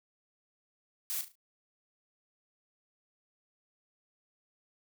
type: noise with echo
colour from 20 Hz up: blue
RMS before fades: -35 dBFS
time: 1.1-1.21 s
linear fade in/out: 0 ms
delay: 36 ms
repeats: 4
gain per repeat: -9 dB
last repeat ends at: 1.354 s
effects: none